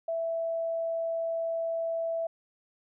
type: tone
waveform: sine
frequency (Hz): 661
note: E5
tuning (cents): +5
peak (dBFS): -28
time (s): 0.08-2.27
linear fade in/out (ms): 5
effects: none